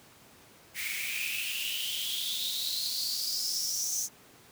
white noise with high-pass filter sweep, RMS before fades -33 dBFS, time 0.74-4.09 s, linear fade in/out 50 ms, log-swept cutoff 2100 to 6300 Hz, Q 9.3, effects pink hiss -56 dBFS RMS until 4.51 s + high-pass 100 Hz 12 dB/octave

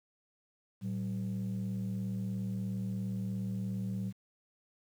sine tone pair together, 112.97 / 190 Hz, A2 / F#3, +46 / +46 cents, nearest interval major sixth, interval 900 cents, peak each -35 / -33 dBFS, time 0.81-4.13 s, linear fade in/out 50 ms, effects tanh soft clip ceiling -30 dBFS + 10-bit

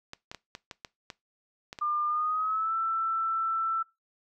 clicks, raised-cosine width 0.2 ms, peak -22 dBFS, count 9, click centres 0.134 / 0.315 / 0.347 / 0.551 / 0.712 / 0.848 / 1.102 / 1.729 / 1.788 s
sine tone with pitch glide, 1200 to 1331.5 Hz, D6 to E6, +37 to +17 cents, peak -26 dBFS, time 1.81-3.83 s, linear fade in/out 10 ms, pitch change +180 cents, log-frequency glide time 2.06-2.75 s
effects noise-tail reverb RT60 0.2 s tail -21 dB re dry

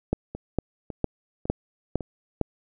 two click trains, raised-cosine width 2 ms, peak -20 / -9 dBFS, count 4 / 6, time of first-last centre 0.35-2.007 / 0.13-2.413 s, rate 1.81 / 2.19 Hz, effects none

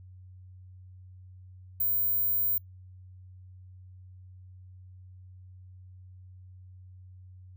sine tone, 15200 Hz, A#9, 33 cents sharp, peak -24 dBFS, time 1.8-2.58 s, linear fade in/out 5 ms, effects noise-tail reverb RT60 0.1 s tail -21 dB re dry + added 92 Hz sine -47 dBFS peak until 7.56 s

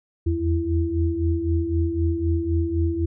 sine tone cluster, 81.1 / 85 / 333.8 Hz, E2 / F2 / E4, -28 / -46 / +22 cents, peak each -24 dBFS, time 0.26-3.06 s, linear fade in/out 10 ms, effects none

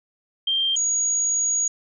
sine tone pair in turn, 3172 / 6721 Hz, G7 / G#8, +20 / +20 cents, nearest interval octave + minor second, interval 1300 cents, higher second, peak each -19 dBFS, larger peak neither, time 0.47-0.76 / 0.76-1.68 s, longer second, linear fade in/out 5 ms, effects none

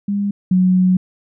sine tone pair in turn, 201.9 / 184.08 Hz, G#3 / F#3, -49 / -9 cents, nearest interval major second, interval 160 cents, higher first, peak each -16 / -10 dBFS, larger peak second, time 0.08-0.31 / 0.51-0.97 s, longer second, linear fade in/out 5 ms, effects none

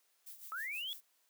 violet noise with tremolo, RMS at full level -49 dBFS, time 0.26-1.01 s, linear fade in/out 10 ms, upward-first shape sine, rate 6.3 Hz, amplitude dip 70%
sine linear sweep, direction up, 1244.5 to 3448 Hz, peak -38 dBFS, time 0.52-0.93 s, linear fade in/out 0 ms
effects white hiss -74 dBFS RMS until 1.29 s + high-pass 400 Hz 12 dB/octave

